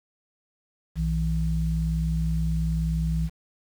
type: tone pair together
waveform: sine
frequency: 60.5 / 161.52 Hz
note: B1 / E3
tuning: -35 / -35 cents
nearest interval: octave + perfect fourth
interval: 1700 cents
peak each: -25 dBFS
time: 0.95-3.3 s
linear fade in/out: 50 ms
effects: 8-bit